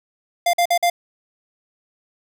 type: tone bursts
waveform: square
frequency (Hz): 697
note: F5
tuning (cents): -4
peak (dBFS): -15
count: 4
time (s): 0.46-0.9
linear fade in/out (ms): 5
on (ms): 74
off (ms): 48
effects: none